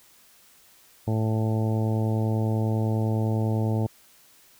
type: harmonic tone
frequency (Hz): 110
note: A2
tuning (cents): 0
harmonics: 1 / 2 / 3 / 4 / 5 / 6 / 7 / 8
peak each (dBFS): -23 / -29 / -33 / -35 / -37 / -39 / -40 / -41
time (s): 1.07-3.87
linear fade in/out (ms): 10
effects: white hiss -56 dBFS RMS until 4.59 s